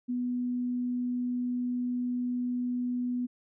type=tone; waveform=sine; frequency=246.6 Hz; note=B3; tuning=2 cents flat; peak=-28 dBFS; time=0.08-3.27 s; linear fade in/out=20 ms; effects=none